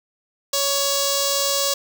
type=tone with notch filter; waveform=5% pulse; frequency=559 Hz; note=C#5; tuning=14 cents sharp; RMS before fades=-21 dBFS; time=0.53-1.74 s; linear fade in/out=5 ms; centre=2000 Hz; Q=0.56; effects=none